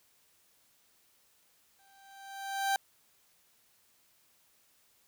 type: tone with exponential growth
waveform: 30% pulse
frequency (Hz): 784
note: G5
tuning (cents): 0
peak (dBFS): -23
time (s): 1.79-2.76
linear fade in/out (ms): 1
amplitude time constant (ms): 210
effects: white hiss -68 dBFS RMS until 5.07 s